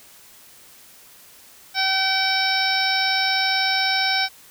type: harmonic tone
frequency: 766 Hz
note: G5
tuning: 40 cents flat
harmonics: 1 / 2 / 3 / 4 / 5 / 6 / 7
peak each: -25 / -25 / -25 / -33 / -26 / -30 / -24 dBFS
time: 1.74-4.29 s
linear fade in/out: 50 ms
effects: white hiss -48 dBFS RMS until 4.5 s